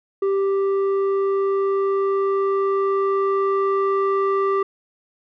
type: tone with low-pass filter sweep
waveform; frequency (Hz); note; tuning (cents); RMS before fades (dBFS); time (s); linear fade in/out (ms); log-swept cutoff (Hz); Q
square; 392; G4; 0; -20; 0.22-4.63; 5; 790 to 1300; 2.1
effects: none